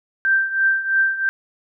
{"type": "tone with tremolo", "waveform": "sine", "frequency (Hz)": 1568, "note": "G6", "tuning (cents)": 0, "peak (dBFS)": -12, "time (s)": [0.25, 1.29], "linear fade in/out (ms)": 0, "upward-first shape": "triangle", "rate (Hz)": 3, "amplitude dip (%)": 80, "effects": []}